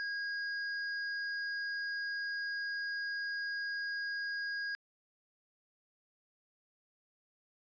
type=tone with hard clipping; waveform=triangle; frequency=1637 Hz; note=G#6; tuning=25 cents flat; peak=-37 dBFS; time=0-4.75 s; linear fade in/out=0 ms; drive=16 dB; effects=resampled to 16000 Hz